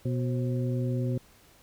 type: harmonic tone with a mistuned harmonic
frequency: 123.6 Hz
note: B2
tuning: 2 cents sharp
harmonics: 1 / 2 / 3 / 4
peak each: -27 / -33 / -37 / -39 dBFS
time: 0.05-1.18 s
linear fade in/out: 5 ms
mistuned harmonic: 4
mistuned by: +120 cents
effects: pink hiss -58 dBFS RMS until 1.62 s